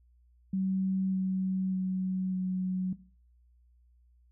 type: tone with pitch steps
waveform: sine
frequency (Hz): 189.9 / 188.37 / 186.85 / 185.35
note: F#3 / F#3 / F#3 / F#3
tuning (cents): +45 / +31 / +17 / +3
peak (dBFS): -27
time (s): 0.53-2.93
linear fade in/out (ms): 5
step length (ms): 600
effects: noise-tail reverb RT60 0.4 s tail -17 dB re dry + added 60 Hz sine -60 dBFS peak until 4.31 s